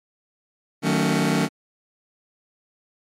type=chord; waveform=sawtooth; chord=D# half-diminished seventh; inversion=none; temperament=just; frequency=155.56 / 186.68 / 224 / 280 Hz; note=D#3 / F#3 / A3 / C#4; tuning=0 / +16 / +31 / +18 cents; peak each=-20 dBFS; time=0.82-1.49 s; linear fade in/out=50 ms; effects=low-pass 11000 Hz 12 dB/octave + MP3 96 kbps